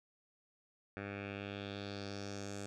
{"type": "tone with low-pass filter sweep", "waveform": "10% pulse", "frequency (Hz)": 100.3, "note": "G2", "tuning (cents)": 40, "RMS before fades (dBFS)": -44, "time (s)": [0.97, 2.66], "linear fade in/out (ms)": 0, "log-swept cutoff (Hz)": [2000, 7800], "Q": 3.1, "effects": []}